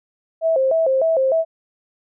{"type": "tone with vibrato", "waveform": "sine", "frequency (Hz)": 587.3, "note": "D5", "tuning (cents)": 0, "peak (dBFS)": -14, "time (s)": [0.41, 1.45], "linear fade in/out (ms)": 50, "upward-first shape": "square", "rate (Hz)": 3.3, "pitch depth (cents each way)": 180, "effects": []}